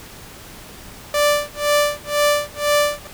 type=tone with tremolo; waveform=sawtooth; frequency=587.3 Hz; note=D5; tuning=in tune; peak=-9 dBFS; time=1.14-3.07 s; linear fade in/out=2 ms; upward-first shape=sine; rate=2 Hz; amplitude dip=100%; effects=pink hiss -39 dBFS RMS until 3.13 s